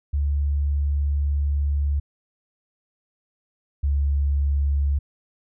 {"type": "tone pair in turn", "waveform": "sine", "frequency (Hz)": [71.7, 70.71], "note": ["D2", "C#2"], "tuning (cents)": [-41, 35], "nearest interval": "unison", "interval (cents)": 24, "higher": "first", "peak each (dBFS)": [-19, -18], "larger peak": "second", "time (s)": [[0.13, 2], [3.83, 4.99]], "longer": "first", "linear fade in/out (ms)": 10, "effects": []}